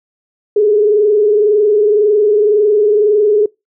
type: tone with frequency modulation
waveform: sine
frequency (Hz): 419.7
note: G#4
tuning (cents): +18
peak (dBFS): -7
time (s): 0.56-3.46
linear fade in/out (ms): 5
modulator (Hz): 21.9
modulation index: 0.69
effects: noise-tail reverb RT60 0.2 s tail -23 dB re dry